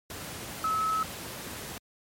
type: tone in noise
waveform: sine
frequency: 1293 Hz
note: E6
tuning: 34 cents flat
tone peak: -25 dBFS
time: 0.64-1.03 s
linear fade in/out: 2 ms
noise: pink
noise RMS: -39 dBFS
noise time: 0.1-1.78 s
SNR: +11 dB
effects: high-pass 80 Hz 12 dB/octave + MP3 64 kbps